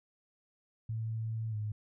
sine tone with pitch glide, 111.8 to 106.2 Hz, A2 to G#2, +28 to +39 cents, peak -33 dBFS, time 0.89-1.72 s, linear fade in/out 5 ms, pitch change -89 cents, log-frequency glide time 1.5-1.55 s, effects none

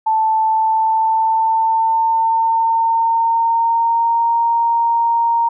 sine tone with pitch glide, 880 to 929.6 Hz, A5 to A#5, 0 to -5 cents, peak -12 dBFS, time 0.06-5.49 s, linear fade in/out 10 ms, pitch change +95 cents, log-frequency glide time 0.44-4.36 s, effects none

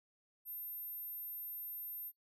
sine tone, 13220 Hz, G#9, 9 cents flat, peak -40 dBFS, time 0.45-2.12 s, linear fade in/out 50 ms, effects noise-tail reverb RT60 0.1 s tail -21 dB re dry + tanh soft clip ceiling -41 dBFS

